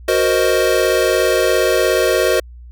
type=chord; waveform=square; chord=C half-diminished seventh; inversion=second; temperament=equal; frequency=370 / 466.2 / 523.3 / 622.3 Hz; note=Gb4 / Bb4 / C5 / Eb5; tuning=0 / 0 / 0 / 0 cents; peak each=-19 dBFS; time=0.08-2.4 s; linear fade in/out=5 ms; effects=added 60 Hz sine -34 dBFS peak until 2.71 s